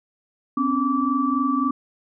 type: tone cluster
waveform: sine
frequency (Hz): 255.8 / 279.5 / 1159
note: C4 / C#4 / D6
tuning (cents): -39 / +14 / -23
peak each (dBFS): -23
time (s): 0.57-1.71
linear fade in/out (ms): 5
effects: none